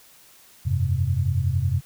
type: chord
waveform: sine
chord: F suspended second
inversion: none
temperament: just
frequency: 87.31 / 98.22 / 130.96 Hz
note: F2 / G2 / C3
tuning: 0 / +4 / +2 cents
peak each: -24 dBFS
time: 0.65-1.81 s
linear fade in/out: 20 ms
effects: white hiss -52 dBFS RMS until 1.85 s